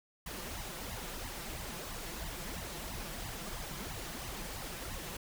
pink noise with flanger, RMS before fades -42 dBFS, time 0.26-5.17 s, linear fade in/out 5 ms, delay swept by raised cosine 0.99 to 5.99 ms, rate 3 Hz, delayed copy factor +0.85, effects none

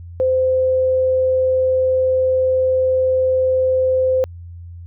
sine tone, 517 Hz, C5, 21 cents flat, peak -13 dBFS, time 0.2-4.24 s, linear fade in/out 0 ms, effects added 86 Hz sine -32 dBFS peak until 4.86 s

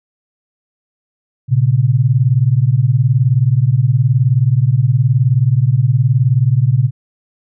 sine beating tone pair, 116.7 / 135.7 Hz, A#2 / C#3, +2 / -36 cents, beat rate 19 Hz, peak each -12 dBFS, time 1.48-6.91 s, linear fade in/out 50 ms, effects none

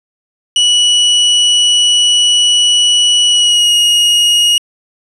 40% pulse tone with pitch glide, 2940 to 2878 Hz, F#7 to F#7, -12 to -49 cents, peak -6 dBFS, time 0.56-4.58 s, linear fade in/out 2 ms, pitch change -37 cents, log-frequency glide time 3.26-3.75 s, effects resampled to 24000 Hz + 8-bit

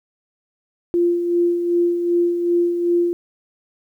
sine tone with tremolo, 346.8 Hz, F4, 12 cents flat, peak -13 dBFS, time 0.94-3.13 s, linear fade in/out 0 ms, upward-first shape sine, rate 2.6 Hz, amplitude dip 50%, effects 9-bit

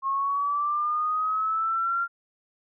sine linear sweep, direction up, 1077 to 1390 Hz, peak -23 dBFS, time 0.02-2.08 s, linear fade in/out 50 ms, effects none

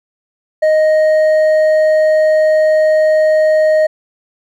sine tone with hard clipping, 622.3 Hz, D#5, in tune, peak -9 dBFS, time 0.62-3.87 s, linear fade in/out 10 ms, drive 4 dB, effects none

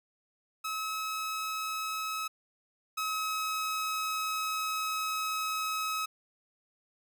sawtooth tone pair in turn, 1286 / 1279.6 Hz, E6 / D#6, -43 / +48 cents, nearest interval unison, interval 9 cents, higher first, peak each -29 / -27 dBFS, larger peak second, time 0.64-2.28 / 2.97-6.06 s, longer second, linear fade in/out 10 ms, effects none

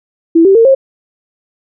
sine tone with pitch steps, 330.5 / 388.5 / 456.7 / 536.9 Hz, E4 / G4 / A#4 / C5, +5 / -16 / -36 / +45 cents, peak -3 dBFS, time 0.35-0.75 s, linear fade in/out 10 ms, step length 100 ms, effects none

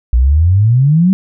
sine exponential sweep, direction up, 57.3 to 196 Hz, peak -6 dBFS, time 0.13-1.13 s, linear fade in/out 0 ms, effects none

